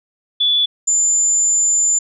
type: tone pair in turn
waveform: sine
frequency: 3448 / 7119 Hz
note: A7 / A8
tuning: -36 / +19 cents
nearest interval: octave + minor second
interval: 1255 cents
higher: second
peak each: -12 dBFS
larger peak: neither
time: 0.4-0.66 / 0.87-1.99 s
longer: second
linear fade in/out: 10 ms
effects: none